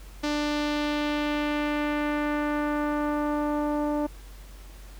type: tone with low-pass filter sweep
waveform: sawtooth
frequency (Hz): 296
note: D4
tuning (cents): +14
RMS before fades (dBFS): -27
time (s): 0.23-4.07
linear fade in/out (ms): 10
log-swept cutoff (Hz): 5200 to 790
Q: 1.4
effects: added 47 Hz sine -42 dBFS peak until 4.99 s + pink hiss -52 dBFS RMS until 4.99 s